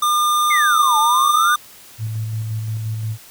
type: tone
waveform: square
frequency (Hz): 1204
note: D6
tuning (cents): +43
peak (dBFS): -15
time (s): 0.02-1.56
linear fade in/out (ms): 5
type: exponential two-way sweep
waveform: sine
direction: down then up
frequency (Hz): 2200 to 853 to 1508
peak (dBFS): -16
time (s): 0.5-1.55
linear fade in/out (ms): 10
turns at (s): 0.98
type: tone with tremolo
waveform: sine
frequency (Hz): 110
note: A2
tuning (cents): 0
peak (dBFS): -20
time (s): 1.98-3.18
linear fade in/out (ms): 50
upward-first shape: square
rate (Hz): 5.7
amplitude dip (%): 25
effects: white hiss -43 dBFS RMS until 3.3 s